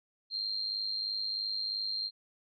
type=tone with amplitude modulation; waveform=sine; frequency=4186 Hz; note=C8; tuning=in tune; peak=-29 dBFS; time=0.3-2.11 s; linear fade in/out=50 ms; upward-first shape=sine; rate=103 Hz; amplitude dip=65%; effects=none